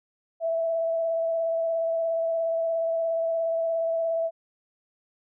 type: tone with vibrato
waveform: sine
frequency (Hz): 659.3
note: E5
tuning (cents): 0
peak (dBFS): -23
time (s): 0.4-4.31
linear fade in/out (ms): 50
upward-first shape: square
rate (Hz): 17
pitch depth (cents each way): 12
effects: none